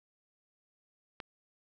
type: click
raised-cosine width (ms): 0.3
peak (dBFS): -24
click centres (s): 1.202
effects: none